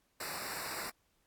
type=noise with comb filter; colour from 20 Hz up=pink; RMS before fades=-41 dBFS; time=0.2-0.9 s; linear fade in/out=5 ms; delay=0.31 ms; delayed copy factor=-0.95; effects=pink hiss -75 dBFS RMS until 1.26 s + AAC 64 kbps